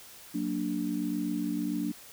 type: chord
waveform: sine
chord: Gb augmented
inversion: none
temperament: equal with one note detuned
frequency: 185 / 232.1 / 293.7 Hz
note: Gb3 / Bb3 / D4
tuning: 0 / -7 / 0 cents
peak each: -35 / -34 / -31 dBFS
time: 0.34-1.92 s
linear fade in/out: 10 ms
effects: white hiss -50 dBFS RMS until 2.12 s